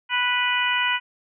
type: harmonic tone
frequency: 492.8 Hz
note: B4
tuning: 4 cents flat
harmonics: 2 / 3 / 4 / 5 / 6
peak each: -26 / -26 / -26 / -26 / -26 dBFS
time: 0.09-1 s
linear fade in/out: 50 ms
effects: none